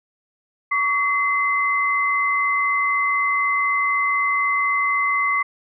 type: tone pair together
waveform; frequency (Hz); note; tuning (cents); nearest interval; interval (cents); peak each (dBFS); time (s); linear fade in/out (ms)
sine; 1129 / 2053; C#6 / C7; +31 / -33; minor seventh; 1036; -20; 0.71-5.43; 10
effects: none